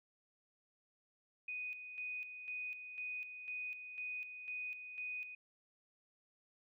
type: tone with tremolo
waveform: sine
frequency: 2489 Hz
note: D#7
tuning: in tune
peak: -40 dBFS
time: 1.48-5.35 s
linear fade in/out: 5 ms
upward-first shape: square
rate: 2 Hz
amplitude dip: 55%
effects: none